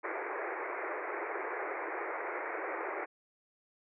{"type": "band-pass noise", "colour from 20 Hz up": "pink", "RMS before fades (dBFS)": -38, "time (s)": [0.03, 3.06], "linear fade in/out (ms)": 20, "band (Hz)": [330, 2300], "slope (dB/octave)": 96, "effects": []}